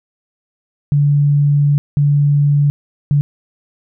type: tone bursts at uneven times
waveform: sine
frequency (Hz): 144.4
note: D3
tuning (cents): -29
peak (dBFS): -9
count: 3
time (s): 0.92-1.78 / 1.97-2.7 / 3.11-3.21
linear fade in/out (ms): 0
effects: none